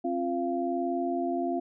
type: tone cluster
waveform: sine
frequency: 266.3 / 347.4 / 690 Hz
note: C4 / F4 / F5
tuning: +31 / -9 / -21 cents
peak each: -31 dBFS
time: 0.04-1.6 s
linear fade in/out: 10 ms
effects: none